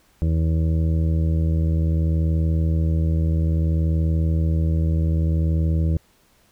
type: harmonic tone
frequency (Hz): 80.6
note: E2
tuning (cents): -38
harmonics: 1 / 2 / 3 / 4 / 5 / 6 / 7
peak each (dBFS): -18 / -23 / -38 / -32 / -42 / -39 / -40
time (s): 0.22-5.97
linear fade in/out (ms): 0
effects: pink hiss -59 dBFS RMS until 6.51 s